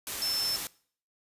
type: tone in noise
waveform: sine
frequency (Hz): 5300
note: E8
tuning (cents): +9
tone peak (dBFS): -28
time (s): 0.22-0.56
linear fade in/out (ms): 0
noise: white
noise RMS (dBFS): -35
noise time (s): 0.07-0.67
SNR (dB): +4
effects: noise-tail reverb RT60 0.5 s tail -21 dB re dry + resampled to 32000 Hz